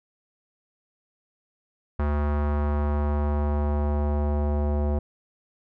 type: tone with low-pass filter sweep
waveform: square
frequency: 73.42 Hz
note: D2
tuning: in tune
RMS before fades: -24 dBFS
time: 1.99-4.99 s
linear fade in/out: 5 ms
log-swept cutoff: 1300 to 680 Hz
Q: 1.6
effects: none